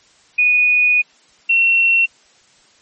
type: tone pair in turn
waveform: sine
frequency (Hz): 2475 / 2719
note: D#7 / F7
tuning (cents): -10 / -47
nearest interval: major second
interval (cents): 163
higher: second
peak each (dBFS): -10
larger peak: neither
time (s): 0.38-1.02 / 1.49-2.06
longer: first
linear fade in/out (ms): 10
effects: white hiss -52 dBFS RMS until 2.81 s + MP3 32 kbps